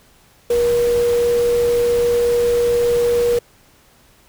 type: tone in noise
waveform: sine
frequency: 477.7 Hz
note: A#4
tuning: 42 cents sharp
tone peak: -13 dBFS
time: 0.5-3.39 s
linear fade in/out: 5 ms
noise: pink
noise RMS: -30 dBFS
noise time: 0.5-3.39 s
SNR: +14 dB
effects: pink hiss -52 dBFS RMS until 4.28 s